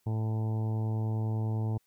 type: harmonic tone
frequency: 110 Hz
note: A2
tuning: in tune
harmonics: 1 / 2 / 3 / 4 / 5 / 6 / 7 / 8 / 9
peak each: -28 / -39 / -43 / -45 / -52 / -51 / -49 / -49 / -58 dBFS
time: 0.06-1.78 s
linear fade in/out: 10 ms
effects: white hiss -73 dBFS RMS until 1.86 s